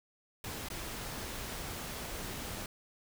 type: noise with dropouts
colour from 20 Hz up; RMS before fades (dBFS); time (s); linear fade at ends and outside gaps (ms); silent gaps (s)
pink; -41; 0.44-2.66; 2; 0.686-0.701
effects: none